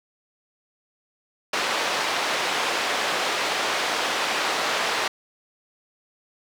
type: band-pass noise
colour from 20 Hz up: pink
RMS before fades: -25 dBFS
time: 1.53-5.08 s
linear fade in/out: 5 ms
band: 570 to 4600 Hz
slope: 12 dB/octave
effects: none